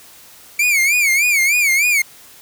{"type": "tone with vibrato", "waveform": "45% pulse", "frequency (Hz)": 2284, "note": "D7", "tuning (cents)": -49, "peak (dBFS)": -12, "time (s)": [0.59, 2.02], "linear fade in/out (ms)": 5, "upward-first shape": "sine", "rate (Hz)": 3.3, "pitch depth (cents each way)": 140, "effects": ["white hiss -43 dBFS RMS until 2.41 s"]}